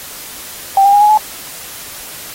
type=tone with pitch steps; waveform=sine; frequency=784 / 801.4 / 819.2 / 837.4 / 855.9 Hz; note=G5 / G5 / G#5 / G#5 / A5; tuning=0 / +38 / -24 / +14 / -48 cents; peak=-5 dBFS; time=0.77-1.175 s; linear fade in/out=2 ms; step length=81 ms; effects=white hiss -30 dBFS RMS until 2.34 s + AAC 48 kbps